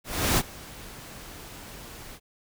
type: noise with ADSR envelope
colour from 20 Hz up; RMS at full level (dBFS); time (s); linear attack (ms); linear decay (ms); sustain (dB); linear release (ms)
pink; -21; 0.04-2.2; 340; 41; -22; 58
effects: none